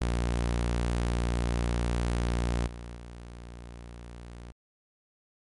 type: tone with level steps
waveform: sawtooth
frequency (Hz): 59.1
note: A#1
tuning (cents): +24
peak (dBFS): -22 / -35 / -38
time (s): 0.01-4.52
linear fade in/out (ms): 5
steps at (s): 2.67 / 2.96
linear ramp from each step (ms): 5
effects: MP3 48 kbps